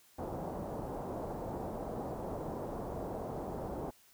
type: low-pass noise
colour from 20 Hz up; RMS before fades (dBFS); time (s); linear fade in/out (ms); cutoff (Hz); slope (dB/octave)
white; -40; 0.18-3.91; 10; 770; 24
effects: white hiss -64 dBFS RMS until 4.13 s